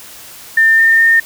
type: tone with pitch steps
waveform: sine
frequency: 1800 / 1811.5 / 1823 Hz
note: A6 / A6 / A#6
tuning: +39 / +50 / -39 cents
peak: -6 dBFS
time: 0.57-1.2 s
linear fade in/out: 5 ms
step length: 210 ms
effects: white hiss -35 dBFS RMS until 1.25 s